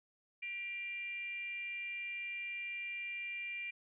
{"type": "tone with frequency modulation", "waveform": "sine", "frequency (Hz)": 2374, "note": "D7", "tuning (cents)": 18, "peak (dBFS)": -39, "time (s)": [0.42, 3.71], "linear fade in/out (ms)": 10, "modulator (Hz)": 430, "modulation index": 0.51, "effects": []}